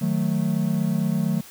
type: chord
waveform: triangle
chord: D# diminished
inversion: none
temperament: equal with one note detuned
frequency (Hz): 155.56 / 184.14 / 220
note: D#3 / F#3 / A3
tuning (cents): 0 / -8 / 0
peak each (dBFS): -23 / -22 / -23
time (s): 0.01-1.41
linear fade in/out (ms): 10
effects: white hiss -45 dBFS RMS until 1.5 s